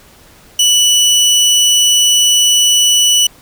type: tone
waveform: 25% pulse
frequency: 2960 Hz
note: F#7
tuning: in tune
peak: -4 dBFS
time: 0.59-3.27 s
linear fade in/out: 5 ms
effects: pink hiss -43 dBFS RMS until 3.41 s